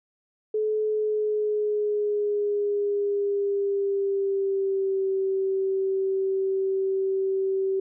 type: tone with pitch glide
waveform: sine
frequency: 429.5 to 384.9 Hz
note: A4 to G4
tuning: -42 to -32 cents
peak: -22 dBFS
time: 0.54-7.8 s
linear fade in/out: 5 ms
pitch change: -190 cents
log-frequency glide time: 0.83-5.07 s
effects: none